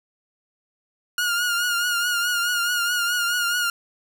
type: tone with vibrato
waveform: sawtooth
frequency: 1426 Hz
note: F6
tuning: 36 cents sharp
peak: -17 dBFS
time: 1.18-3.7 s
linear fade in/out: 2 ms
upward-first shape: triangle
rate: 4.7 Hz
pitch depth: 52 cents each way
effects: none